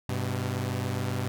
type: tone pair together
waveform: sawtooth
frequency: 99.1 / 126.26 Hz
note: G2 / B2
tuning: +19 / +39 cents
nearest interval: major third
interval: 420 cents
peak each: -27 dBFS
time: 0.09-1.28 s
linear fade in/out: 0 ms
effects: none